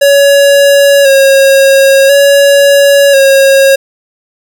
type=tone with vibrato; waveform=square; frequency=553 Hz; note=C#5; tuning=4 cents flat; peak=-3 dBFS; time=0.01-3.76 s; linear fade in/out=10 ms; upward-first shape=square; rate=0.48 Hz; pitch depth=29 cents each way; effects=none